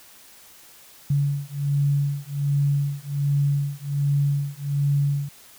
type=beating tone pair; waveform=sine; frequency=141.5 / 142.8 Hz; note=C#3 / D3; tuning=+36 / -48 cents; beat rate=1.3 Hz; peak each=-23 dBFS; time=1.1-5.29 s; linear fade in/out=5 ms; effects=white hiss -49 dBFS RMS until 5.58 s